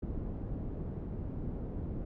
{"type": "low-pass noise", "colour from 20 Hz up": "pink", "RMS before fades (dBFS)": -38, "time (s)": [0.02, 2.05], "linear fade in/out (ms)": 10, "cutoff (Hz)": 340, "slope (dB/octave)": 12, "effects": []}